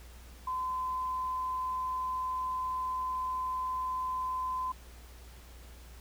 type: tone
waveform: sine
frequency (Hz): 1023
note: C6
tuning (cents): -39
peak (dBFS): -31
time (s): 0.47-4.72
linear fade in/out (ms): 5
effects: added 60 Hz sine -49 dBFS peak until 6 s + pink hiss -56 dBFS RMS until 6 s